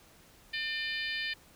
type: harmonic tone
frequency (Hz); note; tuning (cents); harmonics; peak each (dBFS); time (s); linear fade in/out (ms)
600; D5; +37; 3 / 4 / 5 / 6 / 7 / 8; -36 / -38 / -40 / -42 / -43 / -44; 0.53-1.34; 10
effects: pink hiss -59 dBFS RMS until 1.55 s